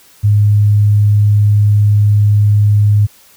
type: tone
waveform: sine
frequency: 103.83 Hz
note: G#2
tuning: in tune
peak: -6 dBFS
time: 0.23-3.07 s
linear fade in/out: 20 ms
effects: white hiss -45 dBFS RMS until 3.36 s